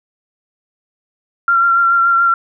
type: tone with vibrato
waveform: sine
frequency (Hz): 1373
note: F6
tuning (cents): -30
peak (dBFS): -9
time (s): 1.48-2.34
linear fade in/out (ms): 2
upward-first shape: triangle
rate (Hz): 7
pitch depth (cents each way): 26
effects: none